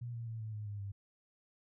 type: tone with pitch steps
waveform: sine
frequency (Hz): 120 / 116.31 / 112.74 / 109.28 / 105.92 / 102.67 / 99.52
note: B2 / A#2 / A2 / A2 / G#2 / G#2 / G2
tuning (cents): -49 / -3 / +43 / -11 / +35 / -19 / +27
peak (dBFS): -39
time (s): 0.01-0.92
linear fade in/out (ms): 10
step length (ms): 130
effects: none